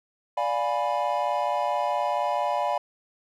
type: chord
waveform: triangle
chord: D diminished seventh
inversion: none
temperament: equal with one note detuned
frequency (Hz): 587.3 / 706.2 / 830.6 / 987.8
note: D5 / F5 / Ab5 / Cb6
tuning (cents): 0 / +19 / 0 / 0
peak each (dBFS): -27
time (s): 0.37-2.78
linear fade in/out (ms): 5
effects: none